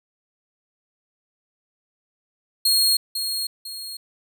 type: tone with echo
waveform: sawtooth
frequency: 4270 Hz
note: C8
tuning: 34 cents sharp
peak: -13 dBFS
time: 2.65-2.97 s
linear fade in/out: 5 ms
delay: 500 ms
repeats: 2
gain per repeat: -8 dB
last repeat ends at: 3.97 s
effects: none